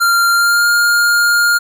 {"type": "tone with pitch glide", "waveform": "square", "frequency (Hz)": [1387, 1412.1], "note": ["F6", "F6"], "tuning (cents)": [-12, 19], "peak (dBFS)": -10, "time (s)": [0, 1.59], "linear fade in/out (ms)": 20, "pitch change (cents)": 31, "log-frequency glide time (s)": [0.31, 0.68], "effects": []}